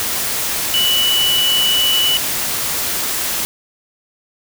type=tone in noise; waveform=sine; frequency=2960 Hz; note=F#7; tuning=in tune; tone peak=-13 dBFS; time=0.74-2.17 s; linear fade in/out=0 ms; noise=white; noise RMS=-20 dBFS; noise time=0-3.45 s; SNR=+4 dB; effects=none